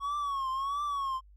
triangle tone with vibrato, 1108.7 Hz, C#6, in tune, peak -28 dBFS, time 0-1.21 s, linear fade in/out 50 ms, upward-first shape triangle, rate 1.5 Hz, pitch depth 110 cents each way, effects added 50 Hz sine -53 dBFS peak until 1.36 s + Opus 48 kbps

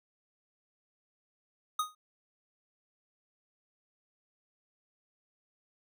square tone with exponential decay, 1244.5 Hz, D#6, in tune, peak -26 dBFS, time 1.79-1.95 s, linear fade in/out 5 ms, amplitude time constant 34 ms, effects none

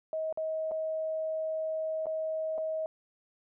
sine tone with dropouts, 634 Hz, D#5, 32 cents sharp, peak -30 dBFS, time 0.13-2.86 s, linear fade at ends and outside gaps 1 ms, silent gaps 0.326-0.374 / 0.712-0.717 / 2.058-2.067 / 2.579-2.582 s, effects none

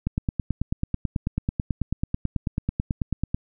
click train, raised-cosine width 5 ms, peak -11 dBFS, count 31, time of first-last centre 0.07-3.345 s, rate 9.16 Hz, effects none

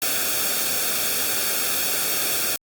white noise with comb filter, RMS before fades -23 dBFS, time 0.02-2.56 s, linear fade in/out 0 ms, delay 1 ms, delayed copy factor -0.65, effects Opus 48 kbps

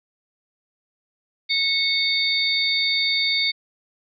sine tone cluster, 2198 / 3668 / 4527 Hz, C#7 / A#7 / C#8, -15 / -29 / +36 cents, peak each -23 dBFS, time 1.49-3.52 s, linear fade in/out 20 ms, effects none

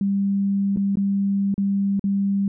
sine tone with dropouts, 198.1 Hz, G3, 18 cents sharp, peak -18 dBFS, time 0.01-2.48 s, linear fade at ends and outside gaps 2 ms, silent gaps 0.762-0.771 / 0.956-0.971 / 1.542-1.579 / 1.995-2.04 s, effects none

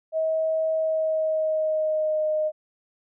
sine tone with pitch glide, 638 to 617 Hz, D#5 to D#5, +43 to -15 cents, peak -21 dBFS, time 0.12-2.52 s, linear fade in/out 50 ms, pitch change -58 cents, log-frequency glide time 0.73-2.27 s, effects none

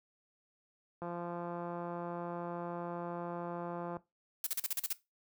click train, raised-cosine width 1 ms, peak -28 dBFS, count 511, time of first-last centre 1.02-3.968 s, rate 173 Hz
blue noise bursts, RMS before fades -34 dBFS, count 8, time 4.44-4.928 s, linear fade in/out 2 ms, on 26 ms, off 40 ms
effects noise-tail reverb RT60 0.2 s tail -17 dB re dry + high-pass 60 Hz 12 dB/octave

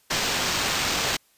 white noise with sample-and-hold, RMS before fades -25 dBFS, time 0.1-1.17 s, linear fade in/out 10 ms, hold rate 11025 Hz, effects white hiss -62 dBFS RMS until 1.37 s + resampled to 32000 Hz

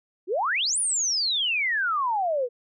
sine exponential two-way sweep, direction up then down, 329.6 to 9956 to 466.4 Hz, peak -22 dBFS, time 0.27-2.49 s, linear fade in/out 50 ms, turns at 0.79 s, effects none

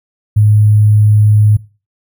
sine tone with sample-and-hold, 105.6 Hz, G#2, 29 cents sharp, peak -5 dBFS, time 0.36-1.57 s, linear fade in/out 10 ms, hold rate 11025 Hz, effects noise-tail reverb RT60 0.3 s tail -18 dB re dry

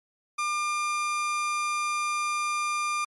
30% pulse tone, 1200 Hz, D6, 37 cents sharp, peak -23 dBFS, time 0.38-3.05 s, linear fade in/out 10 ms, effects MP3 48 kbps

